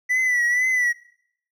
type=tone with vibrato; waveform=triangle; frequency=1975.5 Hz; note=B6; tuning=in tune; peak=-16 dBFS; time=0.09-0.93 s; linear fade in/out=20 ms; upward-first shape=triangle; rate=2.1 Hz; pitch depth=70 cents each way; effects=noise-tail reverb RT60 0.7 s tail -23 dB re dry